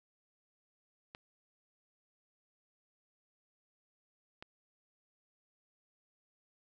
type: clicks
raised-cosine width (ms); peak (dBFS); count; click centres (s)
0.3; -30; 2; 1.149 / 4.425
effects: none